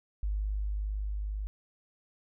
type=tone with level ramp; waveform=sine; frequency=51.1 Hz; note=G#1; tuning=27 cents flat; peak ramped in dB=-28 to -32 dBFS; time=0.23-1.47 s; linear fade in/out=0 ms; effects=none